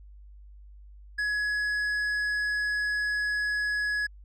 triangle tone with tanh clipping, 1683 Hz, G#6, 23 cents sharp, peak -27 dBFS, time 1.18-4.07 s, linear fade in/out 10 ms, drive 11 dB, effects added 50 Hz sine -46 dBFS peak until 4.24 s

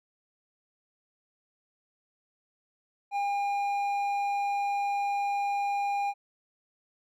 sine tone with hard clipping, 806 Hz, G5, 48 cents sharp, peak -28 dBFS, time 3.11-6.14 s, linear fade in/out 50 ms, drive 6 dB, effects none

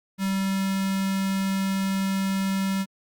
square tone with notch filter, 193.5 Hz, G3, 22 cents flat, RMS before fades -25 dBFS, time 0.18-2.86 s, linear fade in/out 50 ms, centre 490 Hz, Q 0.83, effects Opus 48 kbps

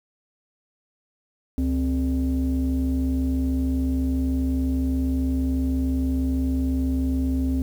sine tone pair together, 69.3 / 261.6 Hz, C#2 / C4, 0 / 0 cents, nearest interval octave + major seventh, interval 2300 cents, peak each -21 dBFS, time 1.58-7.62 s, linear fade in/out 0 ms, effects tanh soft clip ceiling -17 dBFS + 8-bit

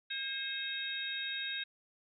harmonic tone with a mistuned harmonic, 537 Hz, C5, 45 cents sharp, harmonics 3 / 4 / 5 / 6 / 7, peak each -41 / -48 / -43 / -49 / -38 dBFS, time 0.1-1.64 s, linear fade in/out 10 ms, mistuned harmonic 5, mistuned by -61 cents, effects none

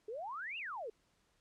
sine exponential two-way sweep, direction up then down, 408.1 to 2874 to 408.1 Hz, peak -40 dBFS, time 0.08-0.9 s, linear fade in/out 5 ms, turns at 0.58 s, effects pink hiss -75 dBFS RMS until 1.4 s + low-pass 9000 Hz 12 dB/octave

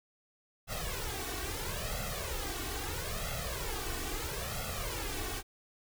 pink noise with flanger, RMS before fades -37 dBFS, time 0.67-5.43 s, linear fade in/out 50 ms, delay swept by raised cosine 1.5 to 2.7 ms, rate 0.76 Hz, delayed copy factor +0.8, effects none

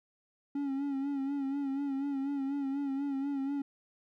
triangle tone with vibrato, 276.9 Hz, C#4, 2 cents flat, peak -29 dBFS, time 0.55-3.62 s, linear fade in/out 5 ms, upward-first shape sine, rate 4.1 Hz, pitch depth 53 cents each way, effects none

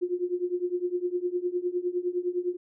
sine tone with tremolo, 356.7 Hz, F4, 37 cents sharp, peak -22 dBFS, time 0.01-2.57 s, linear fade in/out 20 ms, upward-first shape triangle, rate 9.8 Hz, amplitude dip 95%, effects none

